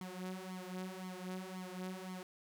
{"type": "tone with flanger", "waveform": "sawtooth", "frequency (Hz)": 185, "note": "F#3", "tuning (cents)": 0, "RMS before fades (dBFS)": -45, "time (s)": [0.01, 2.23], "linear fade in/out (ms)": 2, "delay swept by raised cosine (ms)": [0.92, 5.42], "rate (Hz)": 1.9, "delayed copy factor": 0.8, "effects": []}